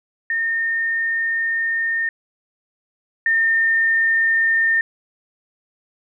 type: tone pair in turn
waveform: sine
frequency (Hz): 1825 / 1815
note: A#6 / A#6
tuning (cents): -37 / -47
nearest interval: unison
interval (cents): 10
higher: first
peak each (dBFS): -18 / -14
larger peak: second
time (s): 0.3-2.09 / 3.26-4.81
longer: first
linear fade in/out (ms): 2
effects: none